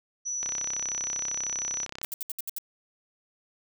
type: tone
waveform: sine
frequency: 5920 Hz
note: F#8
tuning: in tune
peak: -29 dBFS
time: 0.25-1.86 s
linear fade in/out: 20 ms
type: click train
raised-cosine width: 0.2 ms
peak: -19 dBFS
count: 54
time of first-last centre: 0.43-2.046 s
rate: 32.8 Hz
type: noise bursts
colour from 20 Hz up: violet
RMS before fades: -33 dBFS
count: 7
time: 2.03-2.584 s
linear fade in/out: 0 ms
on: 20 ms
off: 69 ms
effects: none